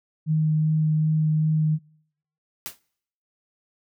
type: tone with vibrato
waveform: sine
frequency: 155.56 Hz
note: D#3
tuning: in tune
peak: -18 dBFS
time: 0.26-1.79 s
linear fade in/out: 50 ms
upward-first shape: sine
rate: 2.6 Hz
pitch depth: 9 cents each way
type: noise with exponential decay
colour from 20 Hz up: white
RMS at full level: -29 dBFS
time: 2.66-2.79 s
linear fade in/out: 0 ms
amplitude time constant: 27 ms
effects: noise-tail reverb RT60 0.7 s tail -25 dB re dry